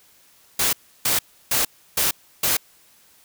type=noise bursts; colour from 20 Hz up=white; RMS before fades=-20 dBFS; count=5; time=0.59-2.57 s; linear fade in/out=5 ms; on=140 ms; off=320 ms; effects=white hiss -55 dBFS RMS until 3.24 s